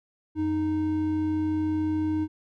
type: tone pair together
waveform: triangle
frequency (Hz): 92 / 309.8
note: F#2 / D#4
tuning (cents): -9 / -7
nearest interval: octave + major sixth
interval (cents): 2102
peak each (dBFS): -31 / -22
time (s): 0.35-2.28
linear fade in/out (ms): 50
effects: none